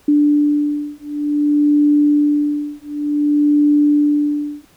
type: beating tone pair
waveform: sine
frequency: 293.7 / 294.25 Hz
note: D4 / D4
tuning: 0 / +3 cents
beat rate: 0.55 Hz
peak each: -15 dBFS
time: 0.08-4.65 s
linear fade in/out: 5 ms
effects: pink hiss -52 dBFS RMS until 4.76 s